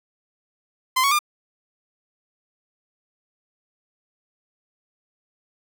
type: tone with pitch steps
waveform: sawtooth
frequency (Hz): 1034 / 1114.6 / 1201.6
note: C6 / C#6 / D6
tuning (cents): -21 / +9 / +39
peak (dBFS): -13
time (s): 0.96-1.191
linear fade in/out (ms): 10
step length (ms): 77
effects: none